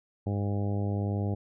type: harmonic tone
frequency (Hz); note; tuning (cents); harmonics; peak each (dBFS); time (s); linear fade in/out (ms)
101.2; G#2; -44; 1 / 2 / 3 / 4 / 5 / 6 / 7 / 8; -28 / -34 / -38 / -40 / -42 / -44 / -45 / -46; 0.26-1.35; 10
effects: none